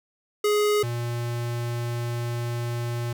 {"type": "tone pair in turn", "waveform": "square", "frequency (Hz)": [417.7, 119.06], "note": ["G#4", "A#2"], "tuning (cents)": [10, 37], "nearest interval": "octave + minor seventh", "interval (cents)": 2173, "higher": "first", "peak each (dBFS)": [-20, -27], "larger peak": "first", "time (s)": [[0.44, 0.83], [0.83, 3.13]], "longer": "second", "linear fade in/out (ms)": 5, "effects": []}